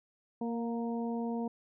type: harmonic tone with a mistuned harmonic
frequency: 232.6 Hz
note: A#3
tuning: 4 cents flat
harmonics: 1 / 2 / 3 / 4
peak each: -33 / -39 / -43 / -45 dBFS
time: 0.41-1.48 s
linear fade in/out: 5 ms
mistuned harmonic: 3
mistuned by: +19 cents
effects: none